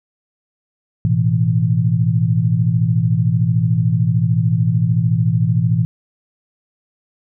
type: chord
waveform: sine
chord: A suspended second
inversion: none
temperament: equal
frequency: 110 / 123.47 / 164.81 Hz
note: A2 / B2 / E3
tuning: 0 / 0 / 0 cents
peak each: -17 dBFS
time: 1.05-5.85 s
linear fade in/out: 0 ms
effects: none